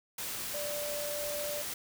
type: tone in noise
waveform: sine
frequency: 587.3 Hz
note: D5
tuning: in tune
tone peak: -36 dBFS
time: 0.54-1.62 s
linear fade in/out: 5 ms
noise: white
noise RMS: -38 dBFS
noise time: 0.18-1.74 s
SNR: -1 dB
effects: none